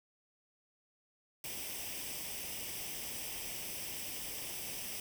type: noise with comb filter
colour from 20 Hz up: white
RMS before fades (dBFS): -42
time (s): 1.44-5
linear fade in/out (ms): 2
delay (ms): 0.36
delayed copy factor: +0.65
effects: none